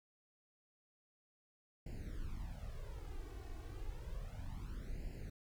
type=noise with flanger; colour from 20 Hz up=brown; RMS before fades=-45 dBFS; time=1.86-5.3 s; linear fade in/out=5 ms; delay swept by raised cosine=0.41 to 2.71 ms; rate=0.31 Hz; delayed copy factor=+1; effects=none